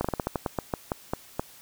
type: slowing click train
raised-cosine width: 1 ms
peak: -12 dBFS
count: 13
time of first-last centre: 0.01-1.395 s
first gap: 35 ms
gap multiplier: 1.2
effects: white hiss -51 dBFS RMS until 1.61 s